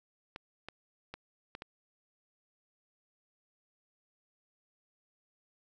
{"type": "clicks", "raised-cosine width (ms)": 0.3, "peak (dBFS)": -26, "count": 5, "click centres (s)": [0.361, 0.686, 1.14, 1.551, 1.621], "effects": []}